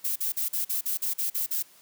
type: noise bursts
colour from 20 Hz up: violet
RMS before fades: -28 dBFS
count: 10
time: 0.04-1.627 s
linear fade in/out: 10 ms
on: 120 ms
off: 43 ms
effects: white hiss -56 dBFS RMS until 1.81 s + high-pass 100 Hz 12 dB/octave